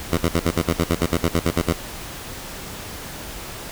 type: tone bursts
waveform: 10% pulse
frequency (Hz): 84.1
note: E2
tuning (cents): +35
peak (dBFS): -8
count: 15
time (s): 0.12-1.726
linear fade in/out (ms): 5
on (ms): 52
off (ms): 59
effects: pink hiss -34 dBFS RMS until 3.71 s